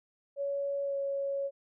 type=tone with pitch glide; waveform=sine; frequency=561 to 554.9 Hz; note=C#5 to C#5; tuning=+21 to +2 cents; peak=-30 dBFS; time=0.36-1.51 s; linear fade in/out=50 ms; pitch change=-19 cents; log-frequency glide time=0.83-0.96 s; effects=none